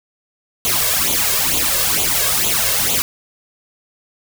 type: noise with flanger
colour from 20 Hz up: white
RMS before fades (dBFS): -17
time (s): 0.65-3.02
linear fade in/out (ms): 0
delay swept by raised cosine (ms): 0.28 to 1.88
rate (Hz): 2.2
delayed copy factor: +0.75
effects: none